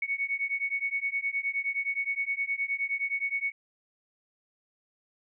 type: beating tone pair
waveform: sine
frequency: 2217 / 2226.6 Hz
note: C#7 / C#7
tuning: 0 / +7 cents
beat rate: 9.6 Hz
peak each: -31 dBFS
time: 0.02-3.52 s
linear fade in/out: 5 ms
effects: none